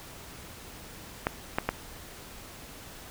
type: clicks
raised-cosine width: 0.5 ms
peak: -10 dBFS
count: 3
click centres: 1.269 / 1.585 / 1.69 s
effects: pink hiss -46 dBFS RMS until 3.1 s